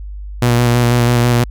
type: tone with vibrato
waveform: sawtooth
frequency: 120.5 Hz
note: B2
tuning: 42 cents flat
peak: -6 dBFS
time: 0.42-1.44 s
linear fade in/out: 5 ms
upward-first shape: square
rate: 6.1 Hz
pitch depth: 17 cents each way
effects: added 50 Hz sine -25 dBFS peak until 1.5 s